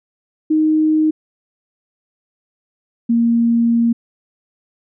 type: tone pair in turn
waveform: sine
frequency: 311.1 / 233.1 Hz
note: D#4 / A#3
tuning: 0 / 0 cents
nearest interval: perfect fourth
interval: 500 cents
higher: first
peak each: -11 / -11 dBFS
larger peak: neither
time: 0.5-1.11 / 3.09-3.93 s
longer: second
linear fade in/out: 10 ms
effects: none